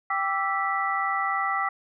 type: tone cluster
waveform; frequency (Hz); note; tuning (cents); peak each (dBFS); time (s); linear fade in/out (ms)
sine; 786 / 1164 / 1327 / 1966; G5 / D6 / E6 / B6; +4 / -16 / +11 / -8; -29; 0.1-1.69; 5
effects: none